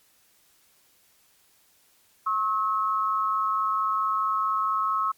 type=tone pair together; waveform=sine; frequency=1085 / 1289.5 Hz; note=C#6 / E6; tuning=-37 / -39 cents; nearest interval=minor third; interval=298 cents; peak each=-25 dBFS; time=2.26-5.12 s; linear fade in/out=10 ms; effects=white hiss -62 dBFS RMS until 5.17 s + MP3 96 kbps

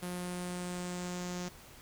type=tone with low-pass filter sweep; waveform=sawtooth; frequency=178.6 Hz; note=F3; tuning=39 cents sharp; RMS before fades=-39 dBFS; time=0.02-1.49 s; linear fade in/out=10 ms; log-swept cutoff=11000 to 6400 Hz; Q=3.5; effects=pink hiss -54 dBFS RMS until 1.81 s

